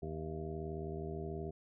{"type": "harmonic tone with a mistuned harmonic", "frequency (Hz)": 78.8, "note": "D#2", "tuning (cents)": 23, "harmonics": [1, 2, 3, 4, 5, 6, 8, 9], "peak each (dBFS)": [-45, -44, -50, -51, -43, -54, -54, -50], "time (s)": [0.02, 1.51], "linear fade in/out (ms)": 10, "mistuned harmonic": 9, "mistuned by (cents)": -64, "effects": []}